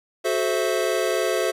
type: chord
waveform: square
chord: F# half-diminished seventh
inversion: none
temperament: equal with one note detuned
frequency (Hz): 370 / 433.4 / 523.3 / 659.3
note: F#4 / A4 / C5 / E5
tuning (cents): 0 / -26 / 0 / 0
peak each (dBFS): -27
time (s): 0.24-1.52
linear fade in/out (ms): 20
effects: resampled to 32000 Hz